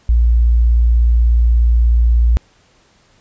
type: tone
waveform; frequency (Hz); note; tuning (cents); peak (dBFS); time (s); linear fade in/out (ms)
sine; 58.27; A#1; 0; -8; 0.09-2.37; 0
effects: pink hiss -53 dBFS RMS until 3.2 s + resampled to 16000 Hz